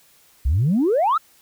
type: exponential sweep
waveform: sine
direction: up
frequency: 58.8 to 1379 Hz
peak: -14 dBFS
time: 0.45-1.18 s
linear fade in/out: 10 ms
effects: tanh soft clip ceiling -12 dBFS + white hiss -55 dBFS RMS until 1.41 s